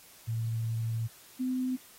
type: tone pair in turn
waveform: sine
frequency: 113.8 / 255.5 Hz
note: A#2 / C4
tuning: -41 / -41 cents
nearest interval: octave + major second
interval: 1400 cents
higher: second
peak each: -29 / -28 dBFS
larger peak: second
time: 0.27-1.08 / 1.39-1.77 s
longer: first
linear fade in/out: 20 ms
effects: white hiss -55 dBFS RMS until 1.98 s + AAC 48 kbps